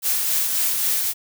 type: noise with tremolo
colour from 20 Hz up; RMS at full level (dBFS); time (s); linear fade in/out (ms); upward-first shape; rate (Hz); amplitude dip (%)
blue; -20; 0.02-1.14; 50; sine; 3.7; 30
effects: none